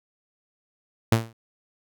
sawtooth tone with exponential decay, 113.6 Hz, A#2, 44 cents flat, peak -10 dBFS, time 1.12-1.33 s, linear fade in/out 5 ms, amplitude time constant 44 ms, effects none

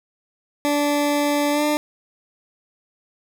20% pulse tone with pitch glide, 290.9 to 298.7 Hz, D4 to D4, -16 to +29 cents, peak -13 dBFS, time 0.65-1.77 s, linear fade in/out 0 ms, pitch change +45 cents, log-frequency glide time 1.51-1.64 s, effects none

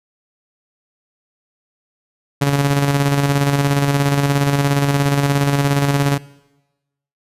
sawtooth tone with tremolo, 141.1 Hz, C#3, 31 cents sharp, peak -8 dBFS, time 2.41-6.18 s, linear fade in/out 10 ms, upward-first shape square, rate 17 Hz, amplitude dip 40%, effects noise-tail reverb RT60 1.0 s tail -20 dB re dry + resampled to 32000 Hz

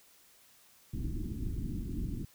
pink low-pass noise, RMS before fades -36 dBFS, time 0.93-2.25 s, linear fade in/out 5 ms, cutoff 330 Hz, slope 48 dB/octave, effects white hiss -62 dBFS RMS until 2.34 s

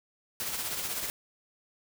white noise with tremolo, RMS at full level -32 dBFS, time 0.4-1.1 s, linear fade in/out 0 ms, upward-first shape triangle, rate 16 Hz, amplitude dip 50%, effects none

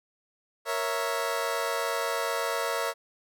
20% pulse chord, A# diminished, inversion none, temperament equal, 466.2 / 554.4 / 659.3 Hz, A#4 / C#5 / E5, 0 / 0 / 0 cents, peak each -27 dBFS, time 0.65-2.94 s, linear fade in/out 50 ms, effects none

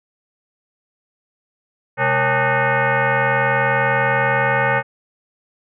sine tone with frequency modulation, 470.2 Hz, A#4, 15 cents sharp, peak -14 dBFS, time 1.97-4.83 s, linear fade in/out 50 ms, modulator 340 Hz, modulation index 4.8, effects none

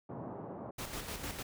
pink band-pass noise, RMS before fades -44 dBFS, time 0.09-0.71 s, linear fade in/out 5 ms, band 120 to 960 Hz, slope 24 dB/octave
pink noise with tremolo, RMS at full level -40 dBFS, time 0.78-1.43 s, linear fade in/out 10 ms, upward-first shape square, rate 6.6 Hz, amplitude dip 45%
effects none

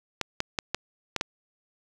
clicks, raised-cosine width 0.2 ms, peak -9 dBFS, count 6, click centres 0.213 / 0.404 / 0.588 / 0.746 / 1.163 / 1.211 s, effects 7-bit

